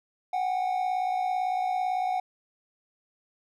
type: tone pair together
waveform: triangle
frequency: 739 / 796.9 Hz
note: F#5 / G5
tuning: -2 / +28 cents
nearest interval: minor second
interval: 130 cents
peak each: -24 / -31 dBFS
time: 0.33-2.2 s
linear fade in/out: 5 ms
effects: none